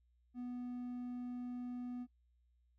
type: tone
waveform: triangle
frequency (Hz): 246.3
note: B3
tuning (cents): -5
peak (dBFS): -39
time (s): 0.34-2.07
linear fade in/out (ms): 50
effects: noise-tail reverb RT60 0.1 s tail -18 dB re dry + added 60 Hz sine -70 dBFS peak until 2.78 s